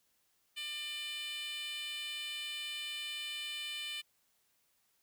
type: tone with high-pass filter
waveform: 10% pulse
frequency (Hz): 597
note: D5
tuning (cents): +28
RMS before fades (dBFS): -41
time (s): 0.56-4.02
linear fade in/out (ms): 20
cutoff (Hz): 2800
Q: 3
effects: white hiss -75 dBFS RMS until 5.02 s